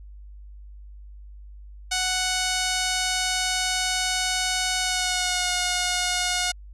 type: tone with pitch glide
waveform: 5% pulse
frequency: 740 to 721.8 Hz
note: F#5 to F#5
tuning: 0 to -43 cents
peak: -10 dBFS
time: 1.91-6.52 s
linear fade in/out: 10 ms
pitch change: -43 cents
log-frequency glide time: 4.8-5.52 s
effects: added 50 Hz sine -40 dBFS peak until 6.73 s + low-pass 9000 Hz 12 dB/octave